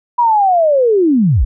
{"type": "linear sweep", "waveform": "sine", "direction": "down", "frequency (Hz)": [981, 38.89], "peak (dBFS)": -8, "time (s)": [0.18, 1.45], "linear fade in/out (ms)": 10, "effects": []}